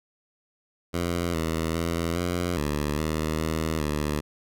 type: tone with pitch steps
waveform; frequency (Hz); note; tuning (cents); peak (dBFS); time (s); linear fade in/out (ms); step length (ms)
10% pulse; 86.4 / 80.8 / 83.8 / 87.9 / 73.9 / 78.2 / 79.7 / 74.8; F2 / E2 / E2 / F2 / D2 / D#2 / D#2 / D2; -18 / -34 / +29 / +12 / +11 / +9 / +42 / +32; -17; 0.93-4.21; 20; 410
effects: none